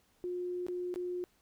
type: tone with dropouts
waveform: sine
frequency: 357.7 Hz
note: F4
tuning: 41 cents sharp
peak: -34 dBFS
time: 0.24-1.24 s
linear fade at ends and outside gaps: 0 ms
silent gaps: 0.666-0.684 / 0.941-0.959 s
effects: pink hiss -70 dBFS RMS until 1.41 s